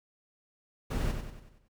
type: noise with echo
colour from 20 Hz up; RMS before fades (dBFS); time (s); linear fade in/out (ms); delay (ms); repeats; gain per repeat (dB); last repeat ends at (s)
brown; -31; 0.9-1.12; 10; 94; 6; -6; 1.684
effects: none